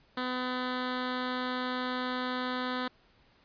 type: tone with notch filter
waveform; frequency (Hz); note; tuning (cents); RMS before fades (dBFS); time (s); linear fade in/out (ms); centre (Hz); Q
10% pulse; 252.2; B3; +36; -33; 0.17-2.88; 5; 650; 1.6
effects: pink hiss -64 dBFS RMS until 3.44 s + resampled to 11025 Hz